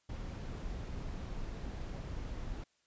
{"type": "noise", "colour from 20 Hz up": "brown", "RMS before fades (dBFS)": -41, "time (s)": [0.09, 2.64], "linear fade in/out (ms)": 5, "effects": ["white hiss -75 dBFS RMS until 2.86 s", "resampled to 16000 Hz"]}